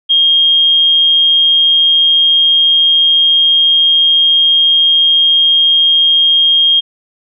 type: tone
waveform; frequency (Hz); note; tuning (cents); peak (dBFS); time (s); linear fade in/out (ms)
sine; 3233; G#7; -47; -6; 0.09-6.81; 20
effects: none